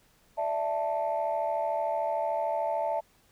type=chord; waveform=sine; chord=D suspended second; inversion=none; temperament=just; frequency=587.3 / 660.7 / 881 Hz; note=D5 / E5 / A5; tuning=0 / +4 / +2 cents; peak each=-32 / -29 / -30 dBFS; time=0.37-3.01 s; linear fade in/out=20 ms; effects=tanh soft clip ceiling -20 dBFS + pink hiss -64 dBFS RMS until 3.31 s